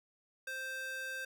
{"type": "tone with high-pass filter", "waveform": "square", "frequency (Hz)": 523.3, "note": "C5", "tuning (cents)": 0, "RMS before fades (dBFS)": -41, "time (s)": [0.47, 1.25], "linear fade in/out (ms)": 5, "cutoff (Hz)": 1200, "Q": 9.9, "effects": []}